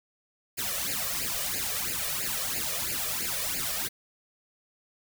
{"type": "noise with flanger", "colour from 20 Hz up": "white", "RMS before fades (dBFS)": -31, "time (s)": [0.57, 3.89], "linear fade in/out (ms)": 20, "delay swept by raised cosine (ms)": [0.42, 1.72], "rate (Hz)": 3, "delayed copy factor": 0.95, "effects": []}